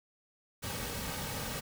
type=noise with comb filter; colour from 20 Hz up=pink; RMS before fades=-38 dBFS; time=0.62-1.61 s; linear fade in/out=20 ms; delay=2.9 ms; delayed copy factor=-0.6; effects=none